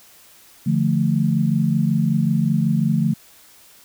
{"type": "chord", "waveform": "sine", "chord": "D minor", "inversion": "none", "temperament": "equal with one note detuned", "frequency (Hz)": [146.83, 172.21, 220], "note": ["D3", "F3", "A3"], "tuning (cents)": [0, -24, 0], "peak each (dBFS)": -20, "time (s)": [0.66, 3.14], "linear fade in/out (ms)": 10, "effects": ["white hiss -49 dBFS RMS until 3.84 s"]}